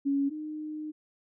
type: tone pair in turn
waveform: sine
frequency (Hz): 279 / 306.3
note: C#4 / D#4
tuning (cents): +11 / -27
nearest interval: major second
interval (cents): 162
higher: second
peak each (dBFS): -24 / -34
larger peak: first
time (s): 0.05-0.3 / 0.3-0.92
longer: second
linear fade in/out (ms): 20
effects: none